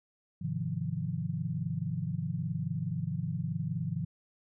sine chord, F minor seventh, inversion first, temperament equal, 103.83 / 130.81 / 155.56 / 174.61 Hz, Ab2 / C3 / Eb3 / F3, 0 / 0 / 0 / 0 cents, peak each -39 / -37 / -35 / -36 dBFS, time 0.41-4.05 s, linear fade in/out 10 ms, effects none

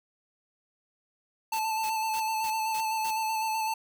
square tone with vibrato, 880 Hz, A5, in tune, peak -28 dBFS, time 1.52-3.74 s, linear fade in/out 5 ms, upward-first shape square, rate 7.9 Hz, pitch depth 19 cents each way
white noise bursts, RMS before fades -41 dBFS, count 6, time 1.53-3.108 s, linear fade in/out 2 ms, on 63 ms, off 240 ms
effects none

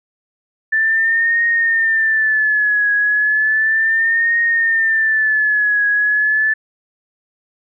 sine tone with vibrato, 1760 Hz, A6, in tune, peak -12 dBFS, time 0.72-6.54 s, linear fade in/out 10 ms, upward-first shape triangle, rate 0.34 Hz, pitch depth 100 cents each way, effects none

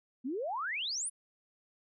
sine exponential sweep, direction up, 233.7 to 10410 Hz, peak -33 dBFS, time 0.24-1.1 s, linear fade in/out 20 ms, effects none

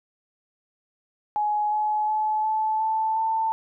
sine tone with pitch steps, 840 / 849.8 / 859.6 / 869.6 / 879.7 / 889.9 Hz, G#5 / G#5 / A5 / A5 / A5 / A5, +19 / +40 / -41 / -21 / -1 / +19 cents, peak -21 dBFS, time 1.36-3.52 s, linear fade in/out 0 ms, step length 360 ms, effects none

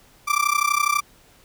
30% pulse tone with amplitude modulation, 1174.7 Hz, D6, in tune, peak -12 dBFS, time 0.27-1.01 s, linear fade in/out 20 ms, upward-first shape sine, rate 32.1 Hz, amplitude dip 90%, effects pink hiss -54 dBFS RMS until 1.44 s

